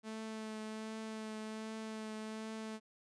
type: tone with vibrato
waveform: sawtooth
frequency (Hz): 218.6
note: A3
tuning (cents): -11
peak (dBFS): -38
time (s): 0.03-2.8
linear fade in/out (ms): 50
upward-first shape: triangle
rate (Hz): 1.3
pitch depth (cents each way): 17
effects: resampled to 22050 Hz